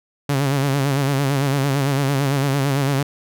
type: tone with vibrato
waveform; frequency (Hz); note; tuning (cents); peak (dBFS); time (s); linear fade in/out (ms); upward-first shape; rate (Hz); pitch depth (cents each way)
sawtooth; 138.59; C#3; 0; -13; 0.29-3.03; 5; sine; 8.9; 72
effects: none